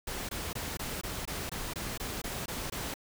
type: noise bursts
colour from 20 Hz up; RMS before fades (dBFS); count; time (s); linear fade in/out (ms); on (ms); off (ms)
pink; -37; 12; 0.07-2.941; 5; 220; 21
effects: none